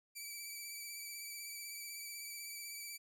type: tone with vibrato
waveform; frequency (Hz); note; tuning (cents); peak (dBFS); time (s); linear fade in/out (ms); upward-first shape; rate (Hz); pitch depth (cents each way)
10% pulse; 2313; D7; -27; -36; 0.15-2.98; 20; sine; 16; 32
effects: none